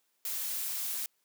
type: noise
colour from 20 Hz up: blue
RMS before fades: -35 dBFS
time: 0.25-1.06 s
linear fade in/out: 2 ms
effects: white hiss -75 dBFS RMS until 1.24 s + high-pass 200 Hz 12 dB/octave